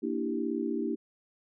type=chord; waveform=sine; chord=E half-diminished seventh; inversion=second; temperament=equal; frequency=233.1 / 293.7 / 329.6 / 392 Hz; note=Bb3 / D4 / E4 / G4; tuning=0 / 0 / 0 / 0 cents; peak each=-34 / -34 / -34 / -35 dBFS; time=0.02-0.96 s; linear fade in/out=20 ms; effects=none